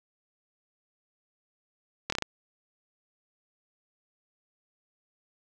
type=slowing click train; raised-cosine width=0.2 ms; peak=-11 dBFS; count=5; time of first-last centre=2.1-2.223 s; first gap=24 ms; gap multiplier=1.17; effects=none